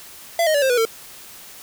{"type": "tone with pitch steps", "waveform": "square", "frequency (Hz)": [675, 622.6, 574.2, 529.6, 488.5, 450.5], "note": ["E5", "D#5", "D5", "C5", "B4", "A4"], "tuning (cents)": [41, 1, -39, 21, -19, 41], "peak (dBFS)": -16, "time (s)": [0.39, 0.852], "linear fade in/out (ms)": 2, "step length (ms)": 77, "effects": ["white hiss -41 dBFS RMS until 1.62 s"]}